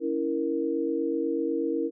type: chord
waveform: sine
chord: A# diminished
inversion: first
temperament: equal with one note detuned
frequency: 281.5 / 329.6 / 466.2 Hz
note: C#4 / E4 / A#4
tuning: +27 / 0 / 0 cents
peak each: -31 / -28 / -29 dBFS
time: 0-1.91 s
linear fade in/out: 50 ms
effects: none